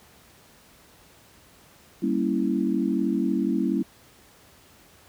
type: chord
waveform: sine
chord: G diminished seventh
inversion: none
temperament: equal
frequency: 196 / 233.1 / 277.2 / 329.6 Hz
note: G3 / Bb3 / Db4 / Fb4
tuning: 0 / 0 / 0 / 0 cents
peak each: -27 dBFS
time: 2.02-3.83 s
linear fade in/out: 10 ms
effects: pink hiss -54 dBFS RMS until 5.08 s + high-pass 60 Hz 12 dB/octave